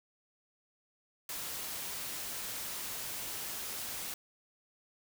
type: noise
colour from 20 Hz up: white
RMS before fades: -40 dBFS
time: 1.29-4.14 s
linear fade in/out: 2 ms
effects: none